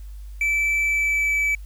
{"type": "tone with pitch glide", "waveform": "triangle", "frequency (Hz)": [2319, 2302], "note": ["D7", "D7"], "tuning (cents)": [-22, -35], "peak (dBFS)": -17, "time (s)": [0.41, 1.55], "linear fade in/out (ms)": 2, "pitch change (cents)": -13, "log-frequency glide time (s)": [0.8, 1.39], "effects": ["added 50 Hz sine -34 dBFS peak until 1.65 s", "white hiss -58 dBFS RMS until 1.65 s"]}